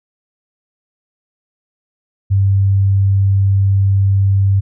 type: tone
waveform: sine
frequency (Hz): 98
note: G2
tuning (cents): 0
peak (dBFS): -9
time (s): 2.3-4.61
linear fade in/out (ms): 20
effects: none